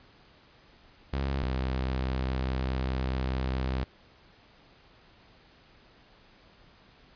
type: tone pair in turn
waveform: sawtooth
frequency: 67.9 / 64.8 Hz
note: C#2 / C2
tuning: -35 / -16 cents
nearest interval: minor second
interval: 81 cents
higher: first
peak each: -24 dBFS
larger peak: neither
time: 1.13-1.43 / 1.43-3.84 s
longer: second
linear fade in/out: 0 ms
effects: pink hiss -58 dBFS RMS until 7.15 s + resampled to 11025 Hz